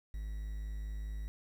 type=tone with quantisation; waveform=triangle; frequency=52.4 Hz; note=G#1; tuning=16 cents sharp; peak=-35 dBFS; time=0.14-1.28 s; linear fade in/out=0 ms; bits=10; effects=none